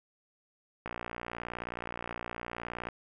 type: click train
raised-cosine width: 0.5 ms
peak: -22 dBFS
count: 121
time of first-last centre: 0.86-2.887 s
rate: 59.2 Hz
effects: none